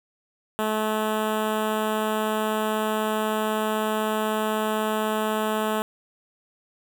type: tone with notch filter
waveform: 10% pulse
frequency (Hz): 216.1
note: A3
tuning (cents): -31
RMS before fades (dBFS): -25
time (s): 0.59-5.82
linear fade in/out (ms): 0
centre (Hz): 5200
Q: 0.92
effects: none